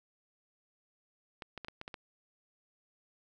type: clicks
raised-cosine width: 0.3 ms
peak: -26 dBFS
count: 7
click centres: 1.422 / 1.577 / 1.647 / 1.684 / 1.814 / 1.879 / 1.942 s
effects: none